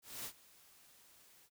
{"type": "noise with ADSR envelope", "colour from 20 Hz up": "white", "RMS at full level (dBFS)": -43, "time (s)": [0.02, 1.5], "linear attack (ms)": 230, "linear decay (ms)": 73, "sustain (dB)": -21, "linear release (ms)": 61, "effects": []}